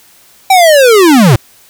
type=linear sweep; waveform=square; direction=down; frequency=784 to 102.6 Hz; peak=-3 dBFS; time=0.5-1.36 s; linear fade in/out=5 ms; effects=white hiss -43 dBFS RMS until 1.69 s